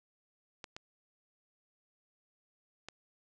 clicks, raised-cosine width 0.2 ms, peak -26 dBFS, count 3, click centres 0.642 / 0.765 / 2.886 s, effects resampled to 22050 Hz

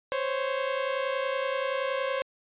sawtooth tone pair together, 520.4 / 551 Hz, C5 / C#5, -9 / -11 cents, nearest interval minor second, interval 98 cents, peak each -26 dBFS, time 0.12-2.22 s, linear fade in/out 0 ms, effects resampled to 8000 Hz

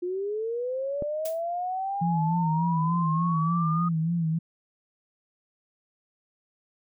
sine linear sweep, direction up, 349.2 to 1244.5 Hz, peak -27 dBFS, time 0.02-3.89 s, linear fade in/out 10 ms
click, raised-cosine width 2 ms, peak -19 dBFS, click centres 1.023 s
blue noise with exponential decay, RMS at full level -33 dBFS, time 1.25-1.42 s, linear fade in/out 5 ms, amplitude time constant 36 ms
sine tone with vibrato, 165.5 Hz, E3, 7 cents sharp, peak -23 dBFS, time 2.01-4.39 s, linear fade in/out 10 ms, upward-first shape sine, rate 3.4 Hz, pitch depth 70 cents each way
effects none

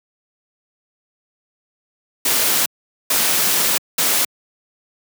white noise bursts at uneven times, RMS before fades -17 dBFS, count 3, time 2.25-2.66 / 3.1-3.78 / 3.98-4.25 s, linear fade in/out 5 ms, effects high-pass 150 Hz 12 dB/octave

